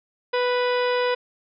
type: harmonic tone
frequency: 493.9 Hz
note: B4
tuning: in tune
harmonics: 1 / 2 / 3 / 4 / 5 / 6 / 7 / 8 / 10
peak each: -21 / -27 / -31 / -33 / -35 / -37 / -38 / -39 / -41 dBFS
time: 0.33-1.15 s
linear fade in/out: 10 ms
effects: none